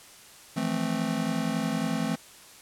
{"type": "chord", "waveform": "square", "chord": "F major seventh", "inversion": "third", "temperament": "just", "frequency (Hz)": [163.7, 174.61, 218.3, 261.9], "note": ["E3", "F3", "A3", "C4"], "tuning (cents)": [-12, 0, -13, 2], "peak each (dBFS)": [-34, -35, -31, -32], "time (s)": [0.56, 2.16], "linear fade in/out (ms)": 10, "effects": ["white hiss -50 dBFS RMS until 2.61 s", "low-pass 11000 Hz 12 dB/octave"]}